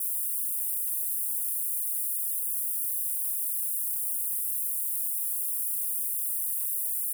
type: high-pass noise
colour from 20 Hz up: pink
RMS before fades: -30 dBFS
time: 0-7.13 s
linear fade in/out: 5 ms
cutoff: 9600 Hz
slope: 48 dB/octave
effects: none